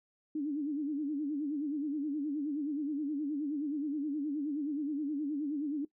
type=tone with vibrato; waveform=sine; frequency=292.8 Hz; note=D4; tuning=5 cents flat; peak=-31 dBFS; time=0.35-5.85 s; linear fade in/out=5 ms; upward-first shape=sine; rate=9.5 Hz; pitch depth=110 cents each way; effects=noise-tail reverb RT60 0.1 s tail -19 dB re dry